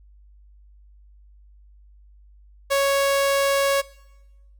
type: tone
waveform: sawtooth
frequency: 554.4 Hz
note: C#5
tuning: in tune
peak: -14 dBFS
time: 2.7-3.82 s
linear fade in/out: 20 ms
effects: noise-tail reverb RT60 1.0 s tail -21 dB re dry + added 50 Hz sine -48 dBFS peak until 4.59 s